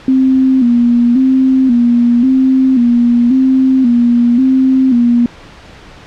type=tone with vibrato; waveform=sine; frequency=250.3 Hz; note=B3; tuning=23 cents sharp; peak=-6 dBFS; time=0.08-5.26 s; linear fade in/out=2 ms; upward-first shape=square; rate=0.93 Hz; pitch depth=81 cents each way; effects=pink hiss -36 dBFS RMS until 6.06 s + low-pass 4000 Hz 12 dB/octave